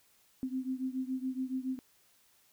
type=beating tone pair; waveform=sine; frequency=257.2 / 264.3 Hz; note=C4 / C4; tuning=-30 / +18 cents; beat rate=7.1 Hz; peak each=-35 / -37 dBFS; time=0.43-1.79 s; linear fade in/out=0 ms; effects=white hiss -67 dBFS RMS until 2.52 s